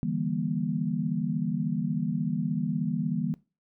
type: chord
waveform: sine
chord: E half-diminished seventh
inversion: third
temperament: just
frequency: 148.33 / 164.81 / 197.78 / 237.3 Hz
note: D3 / E3 / G3 / Bb3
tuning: +18 / 0 / +16 / +31 cents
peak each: -33 / -31 / -32 / -31 dBFS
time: 0.03-3.34 s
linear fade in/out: 0 ms
effects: noise-tail reverb RT60 0.3 s tail -20 dB re dry